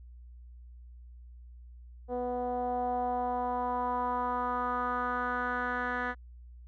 10% pulse tone with low-pass filter sweep, 246.9 Hz, B3, in tune, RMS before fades -32 dBFS, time 2.08-6.15 s, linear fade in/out 50 ms, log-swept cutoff 590 to 1800 Hz, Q 3.7, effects added 60 Hz sine -47 dBFS peak until 6.67 s

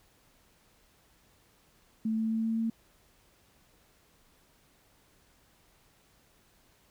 sine tone with pitch steps, 220.8 / 222.1 / 223.4 / 224.7 / 226 Hz, A3 / A3 / A3 / A3 / A3, +6 / +16 / +27 / +37 / +47 cents, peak -27 dBFS, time 2.05-2.7 s, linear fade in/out 5 ms, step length 130 ms, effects pink hiss -65 dBFS RMS until 6.9 s

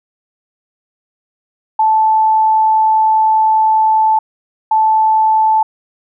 sine tone pair in turn, 875 / 875 Hz, A5 / A5, -10 / -10 cents, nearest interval unison, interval 0 cents, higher neither, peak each -8 dBFS, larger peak neither, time 1.79-4.19 / 4.71-5.63 s, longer first, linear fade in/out 5 ms, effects none

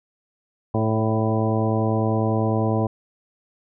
harmonic tone with a mistuned harmonic, 110 Hz, A2, in tune, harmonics 1 / 2 / 3 / 4 / 5 / 6 / 7 / 9, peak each -22 / -25 / -27 / -28 / -29 / -30 / -30 / -32 dBFS, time 0.74-2.87 s, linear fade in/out 5 ms, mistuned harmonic 5, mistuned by +19 cents, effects none

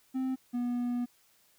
triangle tone pair in turn, 260.7 / 243.2 Hz, C4 / B3, -6 / -26 cents, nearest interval minor second, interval 120 cents, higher first, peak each -27 dBFS, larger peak neither, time 0.14-0.36 / 0.53-1.06 s, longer second, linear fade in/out 20 ms, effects white hiss -66 dBFS RMS until 1.58 s

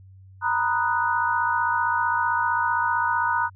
sine chord, B major seventh, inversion third, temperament equal, 932.3 / 987.8 / 1244.5 / 1480 Hz, A#5 / B5 / D#6 / F#6, 0 / 0 / 0 / 0 cents, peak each -24 / -27 / -28 / -25 dBFS, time 0.41-3.5 s, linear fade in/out 50 ms, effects added 95 Hz sine -45 dBFS peak until 3.55 s

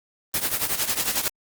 white noise with tremolo, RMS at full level -21 dBFS, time 0.34-1.28 s, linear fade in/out 0 ms, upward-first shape triangle, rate 11 Hz, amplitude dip 85%, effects Opus 24 kbps

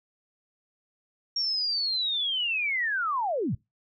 sine linear sweep, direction down, 5588 to 80 Hz, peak -25 dBFS, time 1.36-3.55 s, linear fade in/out 5 ms, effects noise-tail reverb RT60 0.2 s tail -22 dB re dry

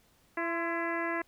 harmonic tone with a mistuned harmonic, 335.2 Hz, E4, 29 cents sharp, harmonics 1 / 2 / 3 / 4 / 5 / 6 / 7 / 8, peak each -35 / -37 / -37 / -42 / -37 / -38 / -47 / -51 dBFS, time 0.37-1.22 s, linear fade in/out 5 ms, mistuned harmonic 3, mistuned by +46 cents, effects pink hiss -66 dBFS RMS until 1.27 s

